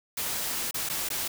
white noise with dropouts, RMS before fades -31 dBFS, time 0.17-1.28 s, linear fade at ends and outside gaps 5 ms, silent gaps 0.711-0.742 / 0.89-0.897 / 1.089-1.102 s, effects none

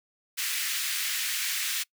pink high-pass noise, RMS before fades -30 dBFS, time 0.37-1.84 s, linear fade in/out 20 ms, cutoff 1800 Hz, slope 24 dB/octave, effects noise-tail reverb RT60 0.1 s tail -24 dB re dry

